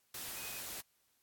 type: tone in noise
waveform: sine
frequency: 2503 Hz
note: D#7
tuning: 10 cents sharp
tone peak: -50 dBFS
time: 0.36-0.59 s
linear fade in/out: 5 ms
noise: white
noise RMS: -44 dBFS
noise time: 0.14-0.81 s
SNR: -9 dB
effects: white hiss -75 dBFS RMS until 1.22 s + AAC 64 kbps